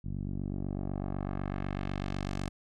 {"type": "tone with low-pass filter sweep", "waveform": "10% pulse", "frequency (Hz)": 48, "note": "G1", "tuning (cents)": -36, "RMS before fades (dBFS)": -35, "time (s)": [0.04, 2.49], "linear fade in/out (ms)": 10, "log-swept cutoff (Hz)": [170, 8300], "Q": 0.91, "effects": []}